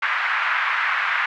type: band-pass noise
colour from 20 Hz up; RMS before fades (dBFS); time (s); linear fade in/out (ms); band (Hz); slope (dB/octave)
white; -22; 0.02-1.26; 5; 1100 to 2000; 24
effects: none